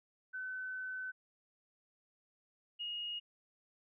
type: tone pair in turn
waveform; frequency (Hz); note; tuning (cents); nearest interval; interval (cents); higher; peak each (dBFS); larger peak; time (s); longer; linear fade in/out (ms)
sine; 1516 / 2870; F#6 / F7; +42 / +47; major seventh; 1105; second; -39 / -38; second; 0.33-1.12 / 2.79-3.2; first; 20
effects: none